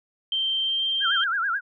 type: tone with pitch glide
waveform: sine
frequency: 3136 to 3158 Hz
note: G7 to G7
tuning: 0 to +12 cents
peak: -22 dBFS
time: 0.32-1.24 s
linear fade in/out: 2 ms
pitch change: +12 cents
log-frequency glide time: 0.63-0.81 s
type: tone with vibrato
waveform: sine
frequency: 1480 Hz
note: F#6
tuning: in tune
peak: -22 dBFS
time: 1-1.61 s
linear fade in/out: 50 ms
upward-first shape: sine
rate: 9.2 Hz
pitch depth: 190 cents each way
effects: none